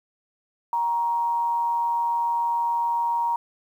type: tone with amplitude modulation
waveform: sine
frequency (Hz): 940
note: A#5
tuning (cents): +14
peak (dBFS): -19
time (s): 0.73-3.36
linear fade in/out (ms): 2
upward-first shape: sine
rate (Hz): 167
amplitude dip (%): 40
effects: 9-bit